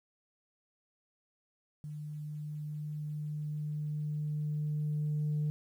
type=tone with level ramp; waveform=sine; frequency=150.4 Hz; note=D3; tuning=42 cents sharp; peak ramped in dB=-39 to -27 dBFS; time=1.84-5.5 s; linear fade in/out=0 ms; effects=tanh soft clip ceiling -27 dBFS + 11-bit